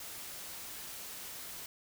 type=noise; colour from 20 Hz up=white; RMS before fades=-45 dBFS; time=0-1.66 s; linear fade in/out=2 ms; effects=none